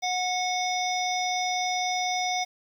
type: harmonic tone with a mistuned harmonic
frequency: 731 Hz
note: F#5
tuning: 21 cents flat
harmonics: 1 / 3 / 5 / 7 / 8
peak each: -27 / -32 / -34 / -35 / -36 dBFS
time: 0.02-2.45 s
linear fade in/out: 20 ms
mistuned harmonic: 5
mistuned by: -19 cents
effects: 9-bit